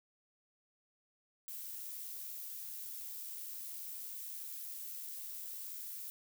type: noise with amplitude modulation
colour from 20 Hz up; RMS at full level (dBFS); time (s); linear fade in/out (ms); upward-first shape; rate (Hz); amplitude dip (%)
violet; -44; 1.48-6.1; 0; sine; 80.5; 25
effects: none